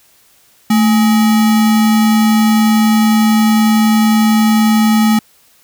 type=tone with sample-and-hold; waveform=sine; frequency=219.5 Hz; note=A3; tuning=4 cents flat; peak=-7 dBFS; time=0.7-5.19 s; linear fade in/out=5 ms; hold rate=1050 Hz; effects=white hiss -50 dBFS RMS until 5.63 s